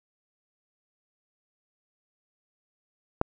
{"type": "click", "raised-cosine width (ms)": 1, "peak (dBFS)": -8, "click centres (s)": 3.214, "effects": []}